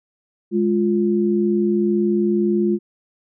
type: tone pair together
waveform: sine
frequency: 207.7 / 349.6 Hz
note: G#3 / F4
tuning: 0 / +2 cents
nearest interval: major sixth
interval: 902 cents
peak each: -18 dBFS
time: 0.51-2.79 s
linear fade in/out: 50 ms
effects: none